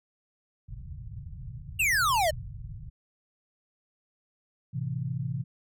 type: low-pass noise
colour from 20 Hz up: white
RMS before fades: -40 dBFS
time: 0.68-2.9 s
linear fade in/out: 20 ms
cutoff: 140 Hz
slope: 48 dB/octave
type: exponential sweep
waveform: square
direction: down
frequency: 2836 to 590 Hz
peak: -23 dBFS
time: 1.79-2.31 s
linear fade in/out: 10 ms
type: chord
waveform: sine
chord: A minor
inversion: none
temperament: equal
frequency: 110 / 130.81 / 164.81 Hz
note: A2 / C3 / E3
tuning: 0 / 0 / 0 cents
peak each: -36 / -31 / -35 dBFS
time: 4.73-5.44 s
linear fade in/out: 20 ms
effects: none